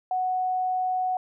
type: tone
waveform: sine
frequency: 740 Hz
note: F#5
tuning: in tune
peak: -23 dBFS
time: 0.11-1.17 s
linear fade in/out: 2 ms
effects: none